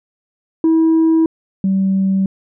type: tone pair in turn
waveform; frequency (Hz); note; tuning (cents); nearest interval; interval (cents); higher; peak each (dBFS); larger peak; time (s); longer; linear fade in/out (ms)
sine; 323.7 / 192.47; E4 / G3; -31 / -31; major sixth; 900; first; -7 / -11; first; 0.64-1.26 / 1.64-2.26; neither; 2
effects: tanh soft clip ceiling -8 dBFS